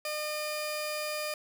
sawtooth tone pair together, 606 / 2424 Hz, D#5 / D#7, -46 / -46 cents, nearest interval 2 octaves, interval 2400 cents, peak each -30 / -32 dBFS, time 0.05-1.34 s, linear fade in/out 2 ms, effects none

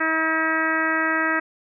harmonic tone, 319.9 Hz, D#4, 48 cents sharp, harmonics 1 / 2 / 3 / 4 / 5 / 6 / 7 / 8, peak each -27 / -30 / -31 / -26 / -24 / -25 / -35 / -37 dBFS, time 0-1.4 s, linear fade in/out 10 ms, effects none

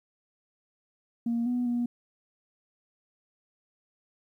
sine tone with pitch steps, 234.1 / 245.6 / 240.5 Hz, A#3 / B3 / B3, +8 / -9 / -46 cents, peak -24 dBFS, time 1.26-1.86 s, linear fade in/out 5 ms, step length 200 ms, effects tanh soft clip ceiling -22 dBFS + 11-bit

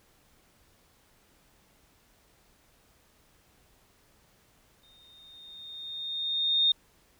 sine tone with exponential growth, 3672 Hz, A#7, 27 cents flat, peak -19 dBFS, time 4.83-6.72 s, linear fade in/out 5 ms, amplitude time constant 410 ms, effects pink hiss -64 dBFS RMS until 7.19 s

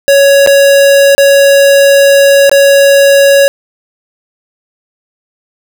square tone with dropouts, 557 Hz, C#5, 8 cents sharp, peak -3 dBFS, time 0.08-3.48 s, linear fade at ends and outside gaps 0 ms, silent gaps 0.463-0.473 / 1.15-1.18 / 2.495-2.515 s, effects none

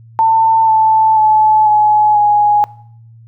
sine tone with pitch steps, 894 / 878.1 / 862.6 / 847.2 / 832.2 Hz, A5 / A5 / A5 / G#5 / G#5, +27 / -4 / -35 / +34 / +3 cents, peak -7 dBFS, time 0.19-2.64 s, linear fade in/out 0 ms, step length 490 ms, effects noise-tail reverb RT60 0.6 s tail -21 dB re dry + added 114 Hz sine -37 dBFS peak until 3.27 s

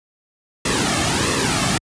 pink noise with flanger, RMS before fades -19 dBFS, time 0.65-1.78 s, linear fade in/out 5 ms, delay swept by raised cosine 1.3 to 2.09 ms, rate 1.5 Hz, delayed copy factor -0.65, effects high-pass 60 Hz 12 dB/octave + resampled to 22050 Hz

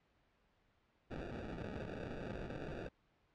white noise with sample-and-hold, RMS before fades -45 dBFS, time 1.1-2.89 s, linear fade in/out 10 ms, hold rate 1050 Hz, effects pink hiss -75 dBFS RMS until 3.34 s + low-pass 3000 Hz 12 dB/octave

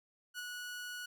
sawtooth tone with ADSR envelope, 1466 Hz, F#6, 16 cents flat, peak -35 dBFS, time 0.34-1.06 s, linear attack 48 ms, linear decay 18 ms, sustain -3 dB, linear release 7 ms, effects none

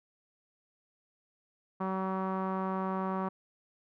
sawtooth tone with low-pass filter, 189.5 Hz, F#3, 42 cents sharp, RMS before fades -33 dBFS, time 1.8-3.29 s, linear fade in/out 10 ms, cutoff 1100 Hz, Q 3.5, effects none

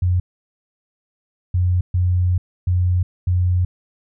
sine tone bursts at uneven times, 90 Hz, F#2, 47 cents flat, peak -14 dBFS, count 5, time 0.02-0.2 / 1.54-1.81 / 1.94-2.38 / 2.67-3.03 / 3.27-3.65 s, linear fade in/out 5 ms, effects none

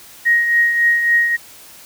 sine tone with tremolo, 1879 Hz, A#6, 13 cents sharp, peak -9 dBFS, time 0.25-1.37 s, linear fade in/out 20 ms, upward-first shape triangle, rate 3.6 Hz, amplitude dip 55%, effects white hiss -41 dBFS RMS until 1.85 s

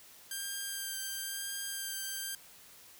5% pulse tone with vibrato, 1588 Hz, G6, 22 cents sharp, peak -26 dBFS, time 0.31-2.35 s, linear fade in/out 2 ms, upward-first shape sine, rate 1 Hz, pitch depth 16 cents each way, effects white hiss -56 dBFS RMS until 2.99 s

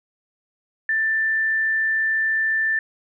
sine tone, 1773 Hz, A6, 13 cents sharp, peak -18 dBFS, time 0.89-2.79 s, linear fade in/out 2 ms, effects none

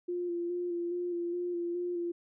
sine tone with vibrato, 349 Hz, F4, 1 cent flat, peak -31 dBFS, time 0.08-2.12 s, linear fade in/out 10 ms, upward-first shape square, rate 2.4 Hz, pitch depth 21 cents each way, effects none

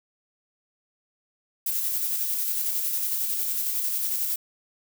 violet noise with tremolo, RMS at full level -26 dBFS, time 1.66-4.36 s, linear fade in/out 5 ms, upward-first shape square, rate 11 Hz, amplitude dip 25%, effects none

